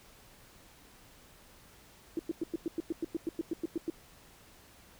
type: tone bursts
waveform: sine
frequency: 329.6 Hz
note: E4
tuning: in tune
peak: -29 dBFS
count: 15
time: 2.17-3.9 s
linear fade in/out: 2 ms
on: 22 ms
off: 100 ms
effects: pink hiss -58 dBFS RMS until 4.99 s